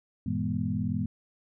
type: tone cluster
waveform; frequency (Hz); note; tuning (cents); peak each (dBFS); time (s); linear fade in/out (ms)
sine; 95.1 / 115.1 / 160.3 / 202.8 / 242.2; F#2 / A#2 / E3 / G#3 / B3; +48 / -22 / -48 / -41 / -34; -34 / -34 / -34 / -32 / -33; 0.26-1.06; 5
effects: none